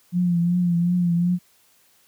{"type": "tone with vibrato", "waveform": "sine", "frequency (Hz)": 174.61, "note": "F3", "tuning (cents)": 0, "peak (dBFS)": -17, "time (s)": [0.12, 1.39], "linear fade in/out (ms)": 50, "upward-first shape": "triangle", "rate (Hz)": 2.7, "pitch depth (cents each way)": 52, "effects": ["white hiss -59 dBFS RMS until 2.07 s", "high-pass 60 Hz 12 dB/octave"]}